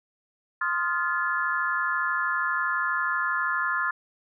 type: chord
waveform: sine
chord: F dominant seventh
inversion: second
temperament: equal with one note detuned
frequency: 1046.5 / 1244.5 / 1396.9 / 1722.8 Hz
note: C6 / Eb6 / F6 / A6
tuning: 0 / 0 / 0 / -37 cents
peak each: -30 / -32 / -28 / -28 dBFS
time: 0.61-3.91 s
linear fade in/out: 5 ms
effects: none